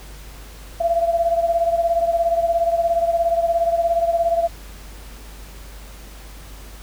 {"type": "beating tone pair", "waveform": "sine", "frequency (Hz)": [673, 690], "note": ["E5", "F5"], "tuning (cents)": [36, -21], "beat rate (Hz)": 17, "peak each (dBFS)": [-17, -22], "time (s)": [0.8, 4.48], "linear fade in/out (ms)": 10, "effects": ["added 50 Hz sine -37 dBFS peak until 6.82 s", "pink hiss -43 dBFS RMS until 6.82 s"]}